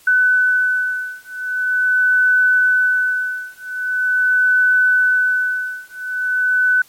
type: beating tone pair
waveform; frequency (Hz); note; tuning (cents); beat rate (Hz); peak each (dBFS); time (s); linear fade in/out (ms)
sine; 1501 / 1501.43; F#6 / F#6; +24 / +25; 0.43; -16; 0.07-6.82; 5
effects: white hiss -49 dBFS RMS until 6.88 s + MP3 64 kbps